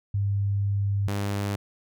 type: tone pair in turn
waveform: sine / sawtooth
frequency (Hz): 100.1 / 100.8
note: G2 / G2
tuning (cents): +37 / +49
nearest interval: unison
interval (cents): 12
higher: second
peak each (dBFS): -22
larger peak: neither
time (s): 0.14-1.08 / 1.08-1.56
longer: first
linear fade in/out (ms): 5
effects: none